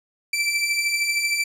sawtooth beating tone pair, 2323 / 2336 Hz, D7 / D7, -20 / -10 cents, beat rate 13 Hz, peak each -24 / -18 dBFS, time 0.33-1.44 s, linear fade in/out 5 ms, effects low-pass 11000 Hz 12 dB/octave

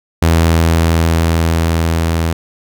sawtooth tone with level ramp, 82.41 Hz, E2, in tune, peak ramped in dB -4 to -9 dBFS, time 0.22-2.33 s, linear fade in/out 5 ms, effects none

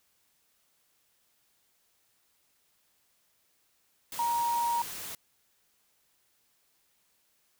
sine tone in noise, 942 Hz, A#5, 18 cents sharp, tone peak -26 dBFS, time 4.19-4.82 s, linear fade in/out 2 ms, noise white, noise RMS -40 dBFS, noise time 4.12-5.15 s, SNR +11 dB, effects white hiss -71 dBFS RMS until 7.59 s

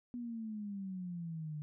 sine exponential sweep, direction down, 245.7 to 147.9 Hz, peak -39 dBFS, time 0.14-1.62 s, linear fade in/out 0 ms, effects none

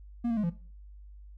triangle tone with pitch steps, 236.9 / 229.7 / 210.6 / 171.1 Hz, A#3 / A#3 / G#3 / F3, +28 / -25 / +24 / -35 cents, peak -24 dBFS, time 0.24-0.5 s, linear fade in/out 10 ms, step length 65 ms, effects noise-tail reverb RT60 0.4 s tail -17 dB re dry + added 50 Hz sine -46 dBFS peak until 1.37 s

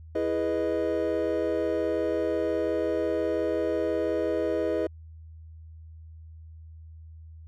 triangle chord, E major seventh, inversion none, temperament equal, 329.6 / 415.3 / 493.9 / 622.3 Hz, E4 / G#4 / B4 / D#5, 0 / 0 / 0 / 0 cents, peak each -28 dBFS, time 0.15-4.87 s, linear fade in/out 5 ms, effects tanh soft clip ceiling -12 dBFS + added 80 Hz sine -43 dBFS peak until 7.47 s

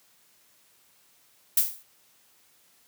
violet noise with exponential decay, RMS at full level -17 dBFS, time 1.57-1.83 s, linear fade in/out 5 ms, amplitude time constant 56 ms, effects white hiss -62 dBFS RMS until 2.87 s + high-pass 80 Hz 12 dB/octave

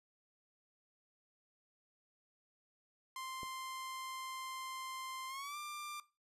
sawtooth tone with pitch glide, 1046.5 to 1188.3 Hz, C6 to D6, 0 to +20 cents, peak -39 dBFS, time 3.16-6 s, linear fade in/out 2 ms, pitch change +220 cents, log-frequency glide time 5.28-5.57 s
click, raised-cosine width 2 ms, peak -36 dBFS, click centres 3.432 s
effects noise-tail reverb RT60 0.3 s tail -20 dB re dry + resampled to 32000 Hz

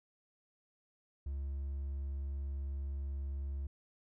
triangle tone with hard clipping, 69.3 Hz, C#2, in tune, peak -37 dBFS, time 1.26-3.67 s, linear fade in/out 5 ms, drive 5 dB, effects none

